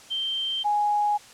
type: tone pair in turn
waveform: sine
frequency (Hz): 3136 / 830.6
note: G7 / G#5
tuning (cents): 0 / 0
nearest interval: octave + major seventh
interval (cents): 2300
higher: first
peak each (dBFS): -25 / -20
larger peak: second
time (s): 0.1-0.64 / 0.64-1.18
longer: neither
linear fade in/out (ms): 20
effects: white hiss -48 dBFS RMS until 1.33 s + low-pass 8000 Hz 12 dB/octave